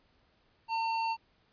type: tone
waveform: square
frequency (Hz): 905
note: A5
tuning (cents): +48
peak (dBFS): -30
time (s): 0.68-1.17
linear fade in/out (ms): 50
effects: pink hiss -69 dBFS RMS until 1.52 s + resampled to 11025 Hz